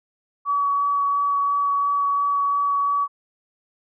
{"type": "tone with vibrato", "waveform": "sine", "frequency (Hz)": 1135, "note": "C#6", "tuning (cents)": 41, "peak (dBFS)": -18, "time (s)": [0.45, 3.08], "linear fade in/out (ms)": 50, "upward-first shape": "sine", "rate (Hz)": 2.9, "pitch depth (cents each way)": 9, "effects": []}